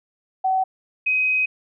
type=tone pair in turn; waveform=sine; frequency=757 / 2521 Hz; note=F#5 / D#7; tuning=+39 / +22 cents; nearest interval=octave + major sixth; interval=2083 cents; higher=second; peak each=-17 dBFS; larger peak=neither; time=0.44-0.64 / 1.06-1.46 s; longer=second; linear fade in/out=10 ms; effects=none